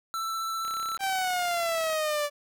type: tone with vibrato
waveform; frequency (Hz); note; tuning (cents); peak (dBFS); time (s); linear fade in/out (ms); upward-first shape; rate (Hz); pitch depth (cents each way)
square; 1330; E6; +15; -30; 0.14-0.97; 0; triangle; 15; 15
type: click train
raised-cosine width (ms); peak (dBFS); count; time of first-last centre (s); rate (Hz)
0.3; -28; 44; 0.65-1.93; 33.6
type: exponential sweep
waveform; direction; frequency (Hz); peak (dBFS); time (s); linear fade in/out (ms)
sawtooth; down; 787 to 579; -22; 0.99-2.3; 50
effects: none